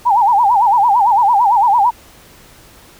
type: tone with vibrato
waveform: sine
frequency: 880 Hz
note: A5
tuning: in tune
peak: -8 dBFS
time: 0.05-1.91 s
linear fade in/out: 20 ms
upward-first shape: sine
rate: 8.9 Hz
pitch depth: 200 cents each way
effects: pink hiss -43 dBFS RMS until 2.99 s